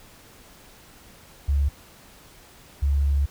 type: tone pair in turn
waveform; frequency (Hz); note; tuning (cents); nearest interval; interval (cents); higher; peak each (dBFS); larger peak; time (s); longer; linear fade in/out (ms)
sine; 70.4 / 70.4; C#2 / C#2; +27 / +27; unison; 0; neither; -18; neither; 1.48-1.69 / 2.82-3.26; second; 10
effects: pink hiss -50 dBFS RMS until 3.3 s